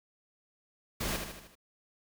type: noise with echo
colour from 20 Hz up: pink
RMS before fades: -34 dBFS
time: 1-1.17 s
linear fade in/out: 10 ms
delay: 77 ms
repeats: 5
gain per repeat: -5 dB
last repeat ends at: 1.555 s
effects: none